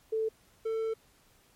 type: tone pair in turn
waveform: sine / triangle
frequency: 441.6 / 446.2 Hz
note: A4 / A4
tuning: +6 / +24 cents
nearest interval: unison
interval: 18 cents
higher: second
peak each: -27 dBFS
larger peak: neither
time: 0.12-0.29 / 0.65-0.94 s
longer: second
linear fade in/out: 10 ms
effects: pink hiss -64 dBFS RMS until 1.55 s + MP3 64 kbps

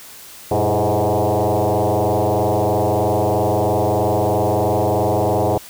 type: tone with frequency modulation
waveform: sine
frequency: 116.54 Hz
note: A#2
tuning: in tune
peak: -14 dBFS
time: 0.51-5.58 s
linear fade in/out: 5 ms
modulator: 105 Hz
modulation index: 7.1
effects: white hiss -39 dBFS RMS until 5.69 s

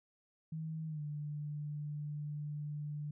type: tone with pitch glide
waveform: sine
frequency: 158.9 to 148.26 Hz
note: D#3 to D3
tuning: +37 to +17 cents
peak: -38 dBFS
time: 0.52-3.11 s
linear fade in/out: 5 ms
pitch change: -120 cents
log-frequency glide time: 0.87-1.02 s
effects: none

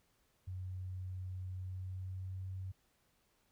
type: tone with pitch glide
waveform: sine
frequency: 92.5 to 94.12 Hz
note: F#2 to F#2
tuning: 0 to +30 cents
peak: -40 dBFS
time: 0.47-2.72 s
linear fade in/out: 10 ms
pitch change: +30 cents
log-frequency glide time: 1.55-2.51 s
effects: pink hiss -75 dBFS RMS until 3.51 s

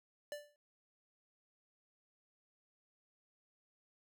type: tone with exponential decay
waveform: square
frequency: 587.3 Hz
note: D5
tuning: in tune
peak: -39 dBFS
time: 0.32-0.56 s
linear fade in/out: 1 ms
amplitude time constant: 52 ms
effects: none

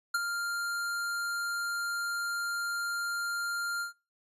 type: tone with ADSR envelope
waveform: square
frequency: 1396.9 Hz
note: F6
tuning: in tune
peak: -25 dBFS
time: 0.14-3.93 s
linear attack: 7 ms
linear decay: 31 ms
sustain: -7 dB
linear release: 120 ms
effects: noise-tail reverb RT60 0.3 s tail -22 dB re dry + resampled to 32000 Hz

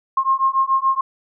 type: beating tone pair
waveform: sine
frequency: 1066 / 1073 Hz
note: C6 / C6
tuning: +32 / +43 cents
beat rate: 7 Hz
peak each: -18 dBFS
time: 0.17-1.01 s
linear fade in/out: 5 ms
effects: none

